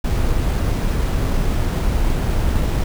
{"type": "noise with sample-and-hold", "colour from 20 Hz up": "brown", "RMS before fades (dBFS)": -18, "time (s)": [0.04, 2.84], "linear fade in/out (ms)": 5, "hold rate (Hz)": 11025, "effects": []}